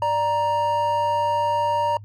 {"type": "tone pair together", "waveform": "triangle", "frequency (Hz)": [589.6, 936], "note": ["D5", "A#5"], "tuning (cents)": [7, 7], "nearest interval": "minor sixth", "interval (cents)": 800, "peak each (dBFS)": [-23, -18], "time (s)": [0.02, 1.97], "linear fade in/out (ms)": 2, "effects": ["noise-tail reverb RT60 0.1 s tail -26 dB re dry", "added 103 Hz sine -38 dBFS peak until 2.04 s"]}